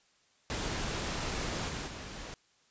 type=noise with level steps; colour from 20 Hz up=pink; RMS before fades=-35 / -38 / -43 dBFS; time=0.5-2.34 s; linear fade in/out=0 ms; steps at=1.68 / 1.86 s; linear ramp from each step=20 ms; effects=white hiss -68 dBFS RMS until 2.7 s + resampled to 16000 Hz